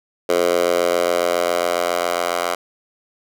10% pulse tone with high-pass filter sweep, 87.31 Hz, F2, in tune, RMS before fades -19 dBFS, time 0.29-2.55 s, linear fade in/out 5 ms, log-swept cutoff 480 to 760 Hz, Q 2.7, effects none

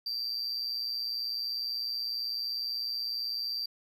triangle tone with amplitude modulation, 4699 Hz, D8, in tune, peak -27 dBFS, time 0.06-3.66 s, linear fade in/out 5 ms, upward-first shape sine, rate 120 Hz, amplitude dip 75%, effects none

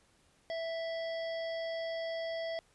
harmonic tone, 659.3 Hz, E5, in tune, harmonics 1 / 3 / 5 / 7 / 8, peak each -35 / -45 / -49 / -52 / -53 dBFS, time 0.5-2.59 s, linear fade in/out 0 ms, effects pink hiss -68 dBFS RMS until 2.74 s + resampled to 24000 Hz

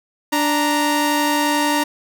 sawtooth tone pair together, 293.6 / 932.1 Hz, D4 / A#5, 0 / 0 cents, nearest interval octave + minor sixth, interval 2000 cents, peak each -15 dBFS, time 0.32-1.84 s, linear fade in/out 10 ms, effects 8-bit

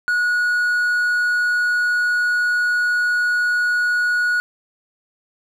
triangle tone, 1457 Hz, F#6, 27 cents flat, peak -14 dBFS, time 0.08-4.4 s, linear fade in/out 0 ms, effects none

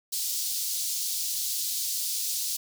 pink high-pass noise, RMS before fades -30 dBFS, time 0.12-2.57 s, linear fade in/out 10 ms, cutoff 4300 Hz, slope 24 dB/octave, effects none

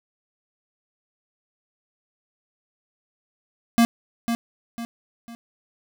square tone with echo, 232.8 Hz, A#3, 2 cents flat, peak -14 dBFS, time 3.78-3.85 s, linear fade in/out 0 ms, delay 500 ms, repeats 3, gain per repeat -8 dB, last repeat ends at 5.35 s, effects none

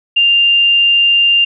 sine tone, 2794 Hz, F7, in tune, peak -7 dBFS, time 0.16-1.45 s, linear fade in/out 10 ms, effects none

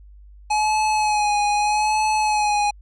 square tone with vibrato, 844 Hz, G#5, 28 cents sharp, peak -18 dBFS, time 0.5-2.71 s, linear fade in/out 10 ms, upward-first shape sine, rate 0.8 Hz, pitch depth 35 cents each way, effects added 50 Hz sine -42 dBFS peak until 2.81 s + resampled to 22050 Hz

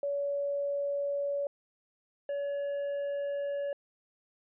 sine / triangle tone pair in turn, 567 / 567 Hz, C#5 / C#5, +39 / +39 cents, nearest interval unison, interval 0 cents, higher neither, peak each -29 / -29 dBFS, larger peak neither, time 0.03-1.47 / 2.29-3.73 s, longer neither, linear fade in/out 2 ms, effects resampled to 8000 Hz

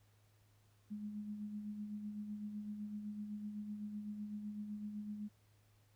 sine tone with tremolo, 209.1 Hz, G#3, 12 cents sharp, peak -40 dBFS, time 0.9-5.29 s, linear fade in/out 20 ms, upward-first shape sine, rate 7.9 Hz, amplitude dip 45%, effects added 104 Hz sine -68 dBFS peak until 5.95 s + pink hiss -75 dBFS RMS until 5.95 s

